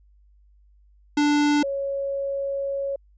square / sine tone pair in turn, 293.7 / 553.5 Hz, D4 / C#5, 0 / -3 cents, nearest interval major seventh, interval 1097 cents, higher second, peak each -18 / -24 dBFS, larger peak first, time 1.17-1.63 / 1.63-2.96 s, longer second, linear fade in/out 5 ms, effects added 50 Hz sine -53 dBFS peak until 3.17 s + resampled to 16000 Hz

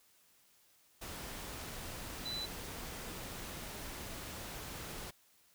sine tone in noise, 3989 Hz, B7, 17 cents sharp, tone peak -38 dBFS, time 2.25-2.46 s, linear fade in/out 10 ms, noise pink, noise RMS -45 dBFS, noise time 1.01-5.11 s, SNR +4 dB, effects white hiss -68 dBFS RMS until 5.54 s

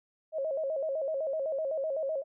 sine tone with vibrato, 587.3 Hz, D5, in tune, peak -29 dBFS, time 0.32-2.24 s, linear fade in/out 50 ms, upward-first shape square, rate 7.9 Hz, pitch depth 130 cents each way, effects none

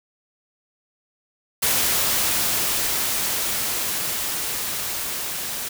white noise with level ramp, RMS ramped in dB -20 to -29 dBFS, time 1.62-5.69 s, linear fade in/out 10 ms, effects none

